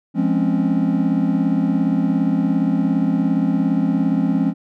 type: chord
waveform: triangle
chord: Db major seventh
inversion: first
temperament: just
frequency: 173.24 / 207.9 / 259.9 / 277.2 Hz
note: F3 / Ab3 / C4 / Db4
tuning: -14 / +2 / -11 / 0 cents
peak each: -19 dBFS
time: 0.14-4.54 s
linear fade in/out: 50 ms
effects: none